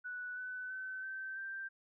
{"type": "tone with pitch steps", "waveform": "sine", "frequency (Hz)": [1480, 1502.4, 1525.1, 1548.2, 1571.6], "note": ["F#6", "F#6", "G6", "G6", "G6"], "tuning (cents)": [0, 26, -48, -22, 4], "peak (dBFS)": -40, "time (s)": [0.04, 1.69], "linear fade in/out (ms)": 20, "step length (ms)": 330, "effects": []}